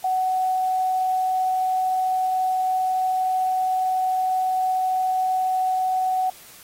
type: tone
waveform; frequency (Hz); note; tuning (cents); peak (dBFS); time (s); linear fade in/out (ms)
sine; 747; F#5; +16; -19; 0.04-6.3; 5
effects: white hiss -46 dBFS RMS until 6.63 s + AAC 48 kbps